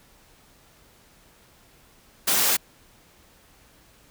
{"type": "high-pass noise", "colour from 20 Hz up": "white", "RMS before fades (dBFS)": -21, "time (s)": [2.27, 2.57], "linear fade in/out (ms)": 10, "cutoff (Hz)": 150, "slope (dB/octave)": 24, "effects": ["pink hiss -56 dBFS RMS until 4.1 s"]}